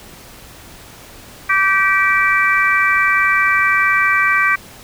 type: harmonic tone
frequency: 387.7 Hz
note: G4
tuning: 19 cents flat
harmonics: 3 / 4 / 5 / 6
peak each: -17 / -17 / -17 / -17 dBFS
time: 1.49-4.56 s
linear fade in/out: 10 ms
effects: pink hiss -39 dBFS RMS until 4.83 s